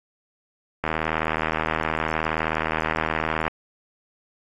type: click train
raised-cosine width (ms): 0.5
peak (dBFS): -8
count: 210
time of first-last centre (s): 0.84-3.479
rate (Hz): 79.2
effects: AAC 48 kbps